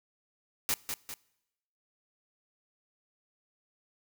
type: noise with echo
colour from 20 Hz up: white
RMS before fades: -29 dBFS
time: 0.69-0.74 s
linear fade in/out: 0 ms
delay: 200 ms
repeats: 2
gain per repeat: -6 dB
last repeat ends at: 1.14 s
effects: noise-tail reverb RT60 0.9 s tail -23 dB re dry